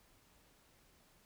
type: silence
effects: pink hiss -68 dBFS RMS until 1.25 s